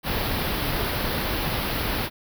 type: band-stop noise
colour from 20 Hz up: pink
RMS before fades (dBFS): -26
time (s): 0.03-2.1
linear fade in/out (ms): 50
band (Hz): 5000 to 11000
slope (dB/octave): 48
effects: none